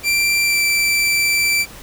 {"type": "tone with pitch glide", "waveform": "sawtooth", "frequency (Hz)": [2356, 2337], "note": ["D7", "D7"], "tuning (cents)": [5, -9], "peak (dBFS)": -11, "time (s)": [0.03, 1.66], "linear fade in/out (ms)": 50, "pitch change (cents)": -14, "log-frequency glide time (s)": [0.42, 0.61], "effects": ["pink hiss -38 dBFS RMS until 1.82 s"]}